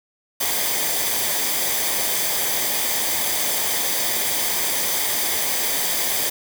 white noise with comb filter, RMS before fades -22 dBFS, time 0.4-6.3 s, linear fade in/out 10 ms, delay 0.73 ms, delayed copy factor -0.55, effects none

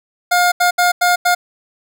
25% pulse tone bursts at uneven times, 711 Hz, F5, 31 cents sharp, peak -7 dBFS, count 5, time 0.31-0.52 / 0.6-0.71 / 0.78-0.92 / 1.01-1.16 / 1.25-1.35 s, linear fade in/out 10 ms, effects none

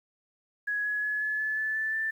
sine tone with pitch steps, 1673 / 1686.6 / 1700.3 / 1714.1 / 1728 / 1742 / 1756.2 / 1770.4 Hz, G#6 / G#6 / G#6 / A6 / A6 / A6 / A6 / A6, +12 / +26 / +40 / -46 / -32 / -18 / -4 / +10 cents, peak -27 dBFS, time 0.67-2.11 s, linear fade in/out 10 ms, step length 180 ms, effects 10-bit

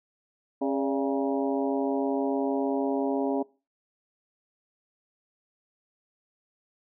harmonic tone with a mistuned harmonic, 136.4 Hz, C#3, 28 cents flat, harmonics 2 / 3 / 4 / 5 / 6 / 7, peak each -27 / -31 / -33 / -35 / -37 / -38 dBFS, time 0.61-3.43 s, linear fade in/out 10 ms, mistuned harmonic 4, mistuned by +93 cents, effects noise-tail reverb RT60 0.3 s tail -21 dB re dry

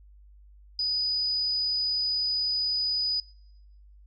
sine tone, 4968 Hz, D#8, 3 cents flat, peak -25 dBFS, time 0.79-3.2 s, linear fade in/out 2 ms, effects noise-tail reverb RT60 1.0 s tail -26 dB re dry + added 50 Hz sine -50 dBFS peak until 4.06 s

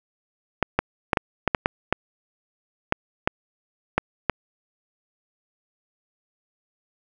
clicks, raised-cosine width 0.5 ms, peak -3 dBFS, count 12, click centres 0.627 / 0.79 / 1.132 / 1.172 / 1.477 / 1.548 / 1.659 / 1.926 / 2.924 / 3.275 / 3.98 / 4.297 s, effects none

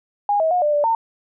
sine tone with pitch steps, 819 / 641 / 720 / 595 / 586 / 908 Hz, G#5 / E5 / F#5 / D5 / D5 / A#5, -24 / -49 / -47 / +22 / -4 / -46 cents, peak -15 dBFS, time 0.29-0.95 s, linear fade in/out 2 ms, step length 110 ms, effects none

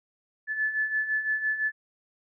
sine beating tone pair, 1731 / 1736.9 Hz, A6 / A6, -29 / -23 cents, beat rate 5.9 Hz, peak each -32 / -26 dBFS, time 0.47-1.72 s, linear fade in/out 50 ms, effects none

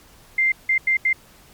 sine tone bursts at uneven times, 2093 Hz, C7, in tune, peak -15 dBFS, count 4, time 0.38-0.52 / 0.69-0.78 / 0.87-0.97 / 1.05-1.13 s, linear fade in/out 5 ms, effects pink hiss -50 dBFS RMS until 1.53 s + MP3 96 kbps

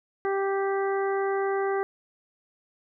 harmonic tone, 392 Hz, G4, in tune, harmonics 1 / 2 / 3 / 4 / 5, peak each -25 / -31 / -35 / -37 / -39 dBFS, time 0.25-1.83 s, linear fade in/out 0 ms, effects none

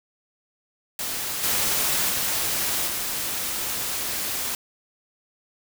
white noise with level steps, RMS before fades -29 / -23 / -25 / -28 dBFS, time 0.99-4.55 s, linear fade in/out 2 ms, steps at 1.43 / 2.09 / 2.87 s, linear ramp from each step 10 ms, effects none

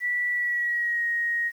sine tone with pitch glide, 1957 to 1878.4 Hz, B6 to A#6, -16 to +13 cents, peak -23 dBFS, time 0-1.52 s, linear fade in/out 50 ms, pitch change -71 cents, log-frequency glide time 0.31-1.05 s, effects 9-bit

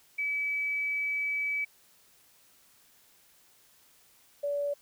sine tone pair in turn, 2292 / 574.2 Hz, D7 / D5, -43 / -39 cents, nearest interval 2 octaves, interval 2396 cents, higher first, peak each -28 dBFS, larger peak neither, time 0.18-1.65 / 4.43-4.74 s, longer first, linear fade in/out 10 ms, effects white hiss -62 dBFS RMS until 4.81 s

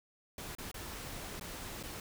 pink noise with dropouts, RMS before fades -44 dBFS, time 0.38-2 s, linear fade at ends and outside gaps 2 ms, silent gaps 0.551-0.584 / 0.715-0.742 / 1.397-1.41 / 1.829-1.835 s, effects none

